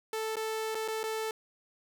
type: tone with dropouts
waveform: sawtooth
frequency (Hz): 440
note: A4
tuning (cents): 0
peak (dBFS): -28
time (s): 0.13-1.31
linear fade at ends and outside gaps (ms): 2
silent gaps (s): 0.357-0.367 / 0.747-0.752 / 0.879-0.883 / 1.032-1.038
effects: none